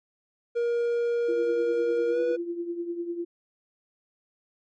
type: tone with pitch glide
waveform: triangle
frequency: 472.8 to 488.3 Hz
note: A#4 to B4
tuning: +24 to -20 cents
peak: -21 dBFS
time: 0.55-2.37 s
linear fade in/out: 20 ms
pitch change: +56 cents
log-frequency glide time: 2.1-2.19 s
type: tone with tremolo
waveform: sine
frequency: 343.4 Hz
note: F4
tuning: 29 cents flat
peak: -26 dBFS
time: 1.28-3.25 s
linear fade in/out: 10 ms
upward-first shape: triangle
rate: 10 Hz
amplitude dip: 70%
effects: MP3 32 kbps